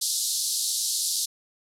pink band-pass noise, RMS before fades -27 dBFS, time 0.01-1.26 s, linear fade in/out 10 ms, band 3900 to 12000 Hz, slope 48 dB/octave, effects none

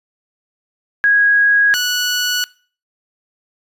sine / 15% pulse tone pair in turn, 1651 / 1473.5 Hz, G#6 / F#6, -11 / -8 cents, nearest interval major second, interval 197 cents, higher first, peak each -9 dBFS, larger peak neither, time 1.04-1.74 / 1.74-2.44 s, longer neither, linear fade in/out 0 ms, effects noise-tail reverb RT60 0.4 s tail -21 dB re dry + resampled to 32000 Hz

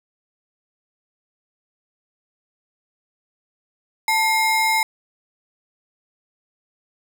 square ring-modulated tone, 1509 Hz, F#6, 34 cents sharp, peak -14 dBFS, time 4.08-4.83 s, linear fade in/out 2 ms, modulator 619 Hz, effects none

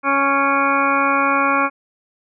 harmonic tone with a mistuned harmonic, 277.2 Hz, C#4, in tune, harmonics 1 / 2 / 3 / 4 / 5 / 6 / 8 / 9, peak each -23 / -24 / -24 / -18 / -20 / -28 / -26 / -26 dBFS, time 0.03-1.7 s, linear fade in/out 50 ms, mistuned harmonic 9, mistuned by -48 cents, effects none

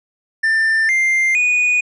triangle tone with pitch steps, 1786 / 2100 / 2468 Hz, A6 / C7 / D#7, +25 / +6 / -15 cents, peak -11 dBFS, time 0.43-1.81 s, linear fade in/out 10 ms, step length 460 ms, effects resampled to 24000 Hz

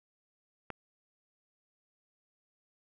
click, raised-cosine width 0.5 ms, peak -23 dBFS, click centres 0.703 s, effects none

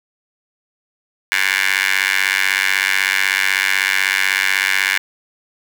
15% pulse tone with high-pass filter, 96.1 Hz, G2, 34 cents flat, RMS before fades -17 dBFS, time 1.32-4.98 s, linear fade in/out 0 ms, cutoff 1900 Hz, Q 4.6, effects none

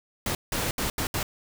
pink noise bursts at uneven times, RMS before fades -28 dBFS, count 5, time 0.26-0.35 / 0.52-0.71 / 0.78-0.9 / 0.98-1.07 / 1.14-1.23 s, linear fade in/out 2 ms, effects none

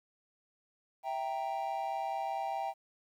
triangle chord, E diminished, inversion none, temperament equal, 659.3 / 784 / 932.3 Hz, E5 / G5 / Bb5, 0 / 0 / 0 cents, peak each -38 / -33 / -39 dBFS, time 1.03-2.74 s, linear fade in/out 50 ms, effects 11-bit

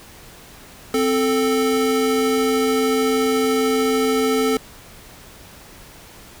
square tone pair together, 261.1 / 439.7 Hz, C4 / A4, -3 / -1 cents, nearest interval major sixth, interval 902 cents, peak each -21 / -19 dBFS, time 0.94-4.57 s, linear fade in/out 2 ms, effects pink hiss -43 dBFS RMS until 6.4 s

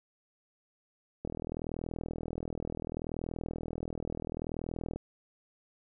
click train, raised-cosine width 2 ms, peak -23 dBFS, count 152, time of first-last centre 1.25-4.96 s, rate 40.7 Hz, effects none

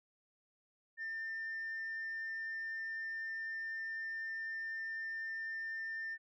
sine tone, 1798 Hz, A6, 37 cents sharp, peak -37 dBFS, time 0.97-6.18 s, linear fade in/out 50 ms, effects tanh soft clip ceiling -36 dBFS

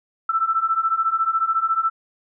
sine beating tone pair, 1318.5 / 1332.5 Hz, E6 / E6, 0 / +18 cents, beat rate 14 Hz, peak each -22 / -20 dBFS, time 0.29-1.9 s, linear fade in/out 5 ms, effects none

